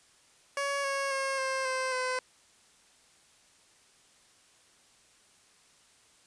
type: tone with pitch steps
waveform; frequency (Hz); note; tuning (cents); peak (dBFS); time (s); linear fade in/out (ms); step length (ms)
15% pulse; 561 / 550.4 / 540 / 529.8 / 519.8 / 510; C#5 / C#5 / C#5 / C5 / C5 / C5; +21 / -12 / -45 / +22 / -11 / -44; -23; 0.57-2.19; 2; 270
effects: white hiss -62 dBFS RMS until 6.26 s + resampled to 22050 Hz